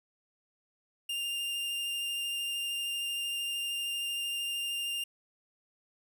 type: tone with vibrato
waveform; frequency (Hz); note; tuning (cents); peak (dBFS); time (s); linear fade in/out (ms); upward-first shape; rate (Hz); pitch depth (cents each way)
45% pulse; 2800; F7; +4; -32; 1.09-5.04; 5; sine; 13; 10
effects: none